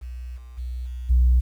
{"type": "tone with level steps", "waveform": "sine", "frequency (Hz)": 61.74, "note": "B1", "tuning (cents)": 0, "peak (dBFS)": [-31, -38, -27, -29, -12], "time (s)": [0.01, 1.41], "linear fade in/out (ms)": 20, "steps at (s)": [0.36, 0.57, 0.85, 1.09], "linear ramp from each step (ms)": 20, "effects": ["tanh soft clip ceiling -11 dBFS", "9-bit"]}